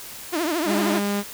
sawtooth tone with vibrato, 325.1 Hz, E4, 24 cents flat, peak -18 dBFS, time 0.32-1 s, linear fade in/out 20 ms, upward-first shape triangle, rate 13 Hz, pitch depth 200 cents each way
sawtooth tone, 202.7 Hz, G#3, 42 cents flat, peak -18 dBFS, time 0.65-1.24 s, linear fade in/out 50 ms
effects white hiss -38 dBFS RMS until 1.33 s

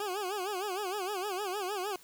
20% pulse tone with vibrato, 390.2 Hz, G4, 8 cents flat, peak -28 dBFS, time 0-1.96 s, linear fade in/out 2 ms, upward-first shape sine, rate 6.5 Hz, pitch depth 150 cents each way, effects white hiss -57 dBFS RMS until 2.03 s

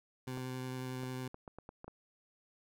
20% pulse tone with vibrato, 128.4 Hz, C3, 32 cents flat, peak -34 dBFS, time 0.27-1.28 s, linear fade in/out 5 ms, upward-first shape square, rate 11 Hz, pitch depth 8 cents each way
clicks, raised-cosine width 1 ms, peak -33 dBFS, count 8, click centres 0.375 / 1.034 / 1.344 / 1.478 / 1.586 / 1.691 / 1.844 / 1.88 s
effects none

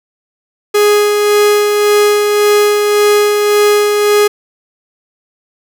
45% pulse tone with tremolo, 415.3 Hz, G#4, in tune, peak -6 dBFS, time 0.74-4.28 s, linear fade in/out 10 ms, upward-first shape sine, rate 1.8 Hz, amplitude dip 35%, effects none

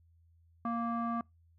square tone with low-pass filter, 233.1 Hz, A#3, in tune, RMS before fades -34 dBFS, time 0.65-1.21 s, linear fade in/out 2 ms, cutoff 1100 Hz, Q 4.6, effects noise-tail reverb RT60 0.2 s tail -26 dB re dry + added 83 Hz sine -62 dBFS peak until 1.58 s

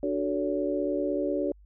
sine chord, D major seventh, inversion none, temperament equal with one note detuned, 293.7 / 370 / 440 / 567.3 Hz, D4 / F#4 / A4 / C#5, 0 / 0 / 0 / +40 cents, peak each -30 / -31 / -34 / -30 dBFS, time 0.03-1.52 s, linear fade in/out 2 ms, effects added 50 Hz sine -51 dBFS peak until 1.65 s

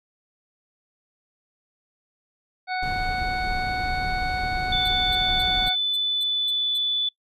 harmonic tone, 740 Hz, F#5, in tune, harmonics 1 / 2 / 3 / 5 / 6, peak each -26 / -31 / -32 / -42 / -37 dBFS, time 2.67-5.76 s, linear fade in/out 50 ms
brown noise, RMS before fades -31 dBFS, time 2.82-5.69 s, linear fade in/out 10 ms
sine tone with pitch glide, 3520 to 3478 Hz, A7 to A7, 0 to -21 cents, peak -21 dBFS, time 4.72-7.09 s, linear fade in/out 5 ms, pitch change -21 cents, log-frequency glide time 5.13-6.75 s
5% pulse tone bursts, 4062 Hz, B7, 48 cents sharp, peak -29 dBFS, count 8, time 4.85-6.778 s, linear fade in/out 5 ms, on 31 ms, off 240 ms
effects noise-tail reverb RT60 0.1 s tail -22 dB re dry + resampled to 32000 Hz

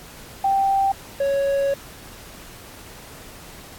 sine / triangle tone pair in turn, 783 / 554.9 Hz, G5 / C#5, -2 / +2 cents, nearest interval tritone, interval 596 cents, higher first, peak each -16 dBFS, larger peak neither, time 0.44-0.92 / 1.2-1.74 s, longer second, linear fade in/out 5 ms, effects pink hiss -42 dBFS RMS until 3.78 s + AAC 64 kbps

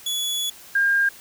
sawtooth / sine tone pair in turn, 3400 / 1608.8 Hz, G#7 / G6, +40 / +44 cents, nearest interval octave + minor second, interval 1296 cents, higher first, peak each -20 / -16 dBFS, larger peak second, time 0.06-0.5 / 0.75-1.09 s, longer first, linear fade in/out 5 ms, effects white hiss -45 dBFS RMS until 1.2 s

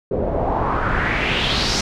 pink noise with low-pass filter sweep, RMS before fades -20 dBFS, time 0.11-1.81 s, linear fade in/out 5 ms, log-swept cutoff 450 to 5800 Hz, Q 3.2, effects none

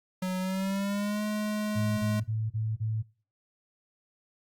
square tone with pitch glide, 185 to 211.3 Hz, F#3 to G#3, 0 to +30 cents, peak -29 dBFS, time 0.22-2.2 s, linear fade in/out 5 ms, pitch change +230 cents, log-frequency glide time 0.39-1.23 s
sine tone bursts, 110 Hz, A2, in tune, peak -27 dBFS, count 5, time 1.75-3.028 s, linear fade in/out 20 ms, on 230 ms, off 32 ms
effects noise-tail reverb RT60 0.4 s tail -23 dB re dry + Opus 48 kbps

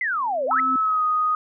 sine exponential two-way sweep, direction down then up, 2100 to 493.9 to 2100 Hz, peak -21 dBFS, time 0.01-0.6 s, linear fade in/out 2 ms, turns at 0.46 s
sine tone with exponential growth, 261.6 Hz, C4, in tune, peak -24 dBFS, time 0.07-0.76 s, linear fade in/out 2 ms, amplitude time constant 150 ms
sine tone with pitch glide, 1300 to 1245.6 Hz, E6 to D#6, -24 to +2 cents, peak -18 dBFS, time 0.51-1.35 s, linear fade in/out 2 ms, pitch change -74 cents, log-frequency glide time 0.8-1.03 s
effects none

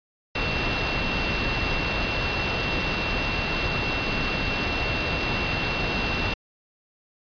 sine tone in noise, 2715 Hz, F7, 50 cents flat, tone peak -29 dBFS, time 0.35-6.34 s, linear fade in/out 5 ms, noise pink, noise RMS -26 dBFS, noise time 0.35-6.34 s, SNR -6 dB, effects resampled to 11025 Hz

